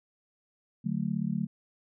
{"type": "chord", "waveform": "sine", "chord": "D major", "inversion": "none", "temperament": "just", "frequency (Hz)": [146.83, 183.54, 220.2], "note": ["D3", "F#3", "A3"], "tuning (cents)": [0, -14, 2], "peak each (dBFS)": [-34, -31, -32], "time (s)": [0.84, 1.47], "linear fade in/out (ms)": 20, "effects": []}